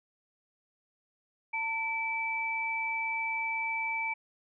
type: tone pair together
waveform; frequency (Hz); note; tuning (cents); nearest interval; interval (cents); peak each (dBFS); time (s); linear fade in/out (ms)
sine; 898 / 2314; A5 / D7; +35 / -26; octave + major third; 1639; -35 / -31; 1.53-4.14; 10
effects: none